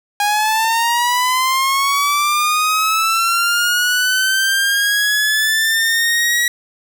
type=linear sweep; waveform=sawtooth; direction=up; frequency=817 to 1924 Hz; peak=-10 dBFS; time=0.2-6.48 s; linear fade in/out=2 ms; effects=none